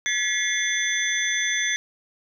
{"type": "tone cluster", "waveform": "sine", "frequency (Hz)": [1700, 1949, 2135, 3452, 6120], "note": ["G#6", "B6", "C7", "A7", "G8"], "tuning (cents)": [40, -23, 34, -34, -42], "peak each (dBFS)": -28, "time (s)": [0.06, 1.76], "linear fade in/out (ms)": 0, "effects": ["9-bit"]}